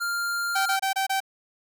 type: tone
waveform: square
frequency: 1396.9 Hz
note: F6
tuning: in tune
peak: -26 dBFS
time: 0-0.77 s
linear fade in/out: 20 ms
type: tone bursts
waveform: sawtooth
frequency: 774 Hz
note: G5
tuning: 22 cents flat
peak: -19 dBFS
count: 5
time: 0.55-1.204 s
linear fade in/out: 10 ms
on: 110 ms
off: 26 ms
effects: none